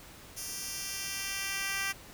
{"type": "tone with high-pass filter sweep", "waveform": "10% pulse", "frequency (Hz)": 392, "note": "G4", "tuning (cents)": 0, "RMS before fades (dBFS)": -36, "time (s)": [0.36, 1.93], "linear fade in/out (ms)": 20, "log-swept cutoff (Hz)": [6500, 1800], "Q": 0.92, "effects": ["pink hiss -51 dBFS RMS until 2.13 s"]}